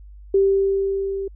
sine tone with level ramp, 391.3 Hz, G4, 3 cents flat, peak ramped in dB -12 to -24 dBFS, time 0.34-1.28 s, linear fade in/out 5 ms, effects added 50 Hz sine -39 dBFS peak until 1.35 s

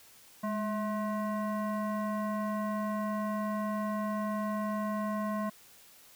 sine tone with frequency modulation, 207.8 Hz, G#3, 1 cent sharp, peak -30 dBFS, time 0.43-5.5 s, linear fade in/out 10 ms, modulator 857 Hz, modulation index 1, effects white hiss -57 dBFS RMS until 6.15 s

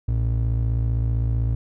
triangle ring-modulated tone, 87.31 Hz, F2, in tune, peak -14 dBFS, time 0.08-1.55 s, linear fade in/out 5 ms, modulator 27.8 Hz, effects none

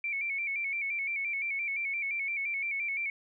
sine tone with vibrato, 2276 Hz, C#7, 45 cents sharp, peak -30 dBFS, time 0.04-3.1 s, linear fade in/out 2 ms, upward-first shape square, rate 5.8 Hz, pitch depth 57 cents each way, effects none

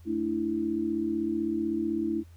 sine chord, A suspended fourth, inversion none, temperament equal, 220 / 293.7 / 329.6 Hz, A3 / D4 / E4, 0 / 0 / 0 cents, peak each -33 / -33 / -28 dBFS, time 0.05-2.24 s, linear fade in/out 50 ms, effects added 84 Hz sine -48 dBFS peak until 2.36 s + pink hiss -64 dBFS RMS until 2.36 s

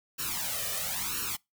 white noise with flanger, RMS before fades -33 dBFS, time 0.18-1.37 s, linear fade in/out 20 ms, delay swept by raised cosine 0.71 to 1.69 ms, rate 0.99 Hz, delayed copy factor +0.9, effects noise-tail reverb RT60 0.2 s tail -25 dB re dry

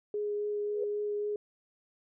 sine tone with vibrato, 415.3 Hz, G#4, in tune, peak -30 dBFS, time 0.14-1.36 s, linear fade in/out 2 ms, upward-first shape triangle, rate 3.7 Hz, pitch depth 10 cents each way
sine tone with exponential growth, 490 Hz, B4, 14 cents flat, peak -30 dBFS, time 0.64-0.84 s, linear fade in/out 5 ms, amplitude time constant 42 ms
effects none

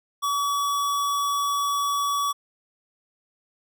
square tone, 1138 Hz, C#6, 45 cents sharp, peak -23 dBFS, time 0.22-2.33 s, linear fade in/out 20 ms, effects none

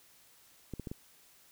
clicks, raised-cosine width 3 ms, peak -26 dBFS, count 4, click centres 0.737 / 0.797 / 0.872 / 0.915 s, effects white hiss -62 dBFS RMS until 1.51 s

